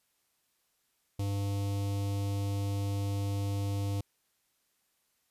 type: tone with notch filter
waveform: square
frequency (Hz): 100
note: G2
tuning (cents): +35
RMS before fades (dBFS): -32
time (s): 1.19-4.01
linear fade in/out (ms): 5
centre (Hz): 1600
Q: 0.72
effects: white hiss -75 dBFS RMS until 5.3 s + resampled to 32000 Hz